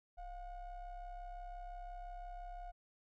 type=ring-modulated tone; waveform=triangle; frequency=369.9 Hz; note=F#4; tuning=in tune; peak=-40 dBFS; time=0.17-2.72 s; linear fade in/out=20 ms; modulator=337 Hz; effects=none